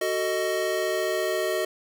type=chord; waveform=square; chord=D# diminished; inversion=first; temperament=just; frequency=373.4 / 448 / 622.3 Hz; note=F#4 / A4 / D#5; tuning=+16 / +31 / 0 cents; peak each=-29 / -32 / -28 dBFS; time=0.01-1.65 s; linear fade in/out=5 ms; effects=none